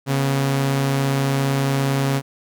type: tone pair together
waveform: sawtooth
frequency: 137.33 / 244.7 Hz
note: C#3 / B3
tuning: -16 / -16 cents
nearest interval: minor seventh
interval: 1000 cents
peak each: -14 / -25 dBFS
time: 0.06-2.22 s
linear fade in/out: 50 ms
effects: none